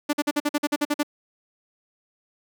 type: tone bursts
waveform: sawtooth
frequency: 293.7 Hz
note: D4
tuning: in tune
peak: -16 dBFS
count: 11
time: 0.09-1.032 s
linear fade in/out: 10 ms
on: 42 ms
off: 48 ms
effects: none